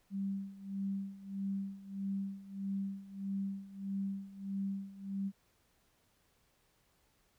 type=tone with tremolo; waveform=sine; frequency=196 Hz; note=G3; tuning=in tune; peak=-33 dBFS; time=0.1-5.32 s; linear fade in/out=50 ms; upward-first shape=sine; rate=1.6 Hz; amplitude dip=85%; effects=pink hiss -73 dBFS RMS until 7.38 s